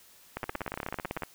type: two click trains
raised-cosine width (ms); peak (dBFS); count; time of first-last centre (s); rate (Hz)
0.5; -19 / -18; 15 / 15; 0.44-1.222 / 0.37-1.234; 17.9 / 16.2
effects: white hiss -57 dBFS RMS until 1.34 s